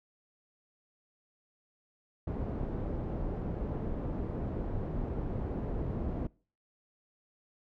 pink low-pass noise, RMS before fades -35 dBFS, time 2.27-6.27 s, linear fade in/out 5 ms, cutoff 500 Hz, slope 12 dB/octave, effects noise-tail reverb RT60 0.4 s tail -24 dB re dry

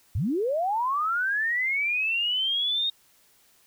sine linear sweep, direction up, 70.4 to 3729 Hz, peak -23 dBFS, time 0.15-2.9 s, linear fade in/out 5 ms, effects white hiss -61 dBFS RMS until 3.66 s

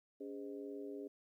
harmonic tone with a mistuned harmonic, 102.4 Hz, G#2, 24 cents flat, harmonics 3 / 4 / 5 / 6, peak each -47 / -46 / -54 / -58 dBFS, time 0.2-1.08 s, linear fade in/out 10 ms, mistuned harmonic 3, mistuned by -140 cents, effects 13-bit

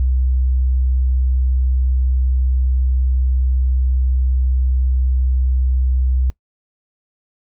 sine tone, 63.9 Hz, C2, 40 cents flat, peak -13 dBFS, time 0-6.3 s, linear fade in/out 0 ms, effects noise-tail reverb RT60 0.1 s tail -21 dB re dry

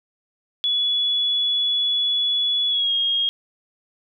sine tone with pitch glide, 3404 to 3258 Hz, G#7 to G#7, +42 to -34 cents, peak -18 dBFS, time 0.64-3.29 s, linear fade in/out 0 ms, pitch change -76 cents, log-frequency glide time 2.68-2.92 s, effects none

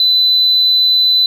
sine tone, 4006 Hz, B7, 24 cents sharp, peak -7 dBFS, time 0-1.26 s, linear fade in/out 2 ms, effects tanh soft clip ceiling -4 dBFS + 8-bit

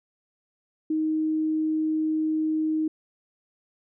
sine tone, 313 Hz, D#4, 10 cents sharp, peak -22 dBFS, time 0.9-2.88 s, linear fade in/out 5 ms, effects none

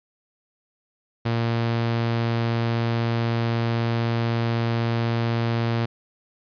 sawtooth tone, 116.1 Hz, A#2, 7 cents flat, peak -17 dBFS, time 1.25-5.86 s, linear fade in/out 10 ms, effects resampled to 11025 Hz

